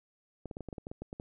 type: clicks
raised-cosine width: 2 ms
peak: -27 dBFS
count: 12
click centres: 0.457 / 0.512 / 0.569 / 0.607 / 0.687 / 0.728 / 0.782 / 0.869 / 0.915 / 1.02 / 1.129 / 1.199 s
effects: none